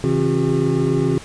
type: tone cluster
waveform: triangle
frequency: 134.7 / 162.1 / 269 / 361.6 / 401.3 Hz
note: C#3 / E3 / C4 / F#4 / G4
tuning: -49 / -29 / +48 / -40 / +41 cents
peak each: -20 dBFS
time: 0.04-1.18 s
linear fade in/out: 0 ms
effects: pink hiss -38 dBFS RMS until 1.24 s + resampled to 22050 Hz